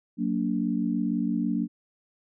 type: chord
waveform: sine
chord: Gb augmented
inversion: none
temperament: just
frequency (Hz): 185 / 231.2 / 289.1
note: Gb3 / Bb3 / D4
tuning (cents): 0 / -14 / -27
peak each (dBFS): -29 / -27 / -29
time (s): 0.17-1.68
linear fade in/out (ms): 50
effects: none